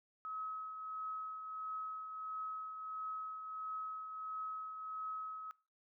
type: tone with tremolo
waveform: sine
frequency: 1280 Hz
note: D#6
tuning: 49 cents sharp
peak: -39 dBFS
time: 0.25-5.51 s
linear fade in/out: 0 ms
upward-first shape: triangle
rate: 1.5 Hz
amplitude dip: 50%
effects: noise-tail reverb RT60 0.4 s tail -23 dB re dry